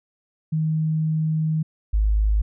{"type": "tone pair in turn", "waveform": "sine", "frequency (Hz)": [157.3, 52.49], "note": ["D#3", "G#1"], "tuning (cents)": [19, 19], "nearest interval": "octave + perfect fifth", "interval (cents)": 1900, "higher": "first", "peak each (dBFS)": [-19, -16], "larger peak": "second", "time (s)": [[0.52, 1.63], [1.93, 2.42]], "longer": "first", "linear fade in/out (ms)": 10, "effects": []}